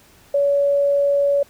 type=tone; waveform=sine; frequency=566 Hz; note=C#5; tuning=36 cents sharp; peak=-14 dBFS; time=0.34-1.43 s; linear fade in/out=5 ms; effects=pink hiss -51 dBFS RMS until 1.49 s